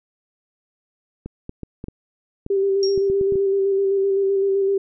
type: clicks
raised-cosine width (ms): 3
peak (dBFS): -18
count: 11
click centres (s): 1.26 / 1.494 / 1.633 / 1.841 / 1.884 / 2.464 / 2.977 / 3.1 / 3.212 / 3.323 / 3.356
type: tone with vibrato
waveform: sine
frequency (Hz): 392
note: G4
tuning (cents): 0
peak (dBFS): -16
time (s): 2.5-4.78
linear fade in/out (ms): 5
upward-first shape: square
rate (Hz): 7.8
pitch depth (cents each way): 19
type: tone with exponential decay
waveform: sine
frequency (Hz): 5570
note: F8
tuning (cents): -5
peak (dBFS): -21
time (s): 2.83-3.09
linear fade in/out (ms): 1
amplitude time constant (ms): 56
effects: none